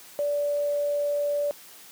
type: tone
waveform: sine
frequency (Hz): 580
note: D5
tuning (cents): -22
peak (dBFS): -23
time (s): 0.19-1.51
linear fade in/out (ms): 0
effects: white hiss -48 dBFS RMS until 1.91 s + high-pass 150 Hz 12 dB/octave